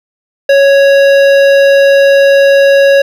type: tone with hard clipping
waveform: triangle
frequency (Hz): 554.4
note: C#5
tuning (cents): 0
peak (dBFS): -5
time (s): 0.49-3.02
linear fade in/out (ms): 5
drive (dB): 17
effects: none